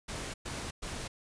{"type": "noise bursts", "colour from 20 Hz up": "pink", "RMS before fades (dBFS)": -39, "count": 3, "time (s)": [0.08, 1.08], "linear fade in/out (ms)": 10, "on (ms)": 260, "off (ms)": 110, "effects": ["resampled to 22050 Hz"]}